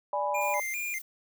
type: chord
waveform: sine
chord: G# diminished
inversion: second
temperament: equal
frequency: 587.3 / 830.6 / 987.8 Hz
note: D5 / G#5 / B5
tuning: 0 / 0 / 0 cents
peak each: -31 dBFS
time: 0.13-0.6 s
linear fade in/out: 2 ms
type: tone with vibrato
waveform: square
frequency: 2246 Hz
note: C#7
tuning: 22 cents sharp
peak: -32 dBFS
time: 0.34-0.99 s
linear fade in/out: 10 ms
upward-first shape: square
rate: 2.5 Hz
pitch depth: 120 cents each way
type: noise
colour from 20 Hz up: violet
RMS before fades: -43 dBFS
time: 0.41-1.02 s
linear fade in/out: 5 ms
effects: none